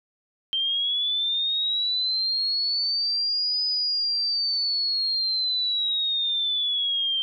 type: linear two-way sweep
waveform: sine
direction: up then down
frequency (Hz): 3136 to 4997 to 3136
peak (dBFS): -22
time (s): 0.53-7.22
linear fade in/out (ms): 0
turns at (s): 3.64
effects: none